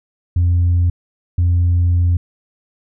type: tone bursts at uneven times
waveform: sine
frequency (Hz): 87.31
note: F2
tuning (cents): 0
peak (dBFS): -9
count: 2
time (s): 0.36-0.9 / 1.38-2.17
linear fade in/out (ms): 5
effects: tanh soft clip ceiling -9 dBFS